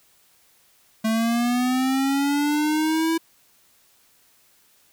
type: linear sweep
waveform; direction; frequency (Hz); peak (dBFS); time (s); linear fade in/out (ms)
square; up; 219 to 330; -20; 1.04-3.18; 10
effects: white hiss -59 dBFS RMS until 4.92 s